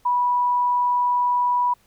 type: tone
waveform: sine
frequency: 980 Hz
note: B5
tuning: 14 cents flat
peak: -17 dBFS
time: 0.05-1.74 s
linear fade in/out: 10 ms
effects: pink hiss -60 dBFS RMS until 1.86 s